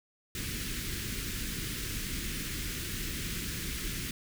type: band-stop noise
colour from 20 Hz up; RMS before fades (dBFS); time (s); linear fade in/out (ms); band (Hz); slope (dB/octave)
pink; -36; 0.35-4.11; 2; 350 to 1600; 24
effects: none